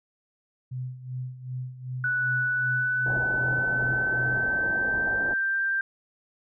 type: tone with tremolo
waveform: sine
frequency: 127.3 Hz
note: C3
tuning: 47 cents flat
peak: -29 dBFS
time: 0.71-4.45 s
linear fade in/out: 10 ms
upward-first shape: sine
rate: 2.6 Hz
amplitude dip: 75%
type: tone with pitch glide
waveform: sine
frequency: 1480 to 1577.1 Hz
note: F#6 to G6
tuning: 0 to +10 cents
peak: -23 dBFS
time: 2.04-5.81 s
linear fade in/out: 2 ms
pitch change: +110 cents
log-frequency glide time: 2.46-5.56 s
type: low-pass noise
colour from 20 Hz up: white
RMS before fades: -36 dBFS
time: 3.06-5.34 s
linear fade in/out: 2 ms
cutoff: 870 Hz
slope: 48 dB/octave
effects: none